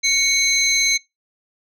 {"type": "tone cluster", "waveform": "sine", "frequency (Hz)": [2222, 4059, 6320], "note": ["C#7", "B7", "G8"], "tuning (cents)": [4, 47, 13], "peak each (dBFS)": -18, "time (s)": [0.03, 0.98], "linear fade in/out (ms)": 20, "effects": ["noise-tail reverb RT60 0.2 s tail -24 dB re dry", "tanh soft clip ceiling -10 dBFS"]}